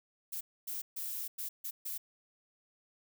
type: noise bursts at uneven times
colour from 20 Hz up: violet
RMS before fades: -39 dBFS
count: 6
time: 0.32-0.41 / 0.67-0.82 / 0.96-1.28 / 1.38-1.49 / 1.64-1.71 / 1.85-1.98 s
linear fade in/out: 10 ms
effects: none